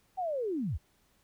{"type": "linear sweep", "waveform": "sine", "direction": "down", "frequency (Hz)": [775, 49], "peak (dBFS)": -30, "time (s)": [0.17, 0.78], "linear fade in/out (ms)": 20, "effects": ["pink hiss -69 dBFS RMS until 1.23 s"]}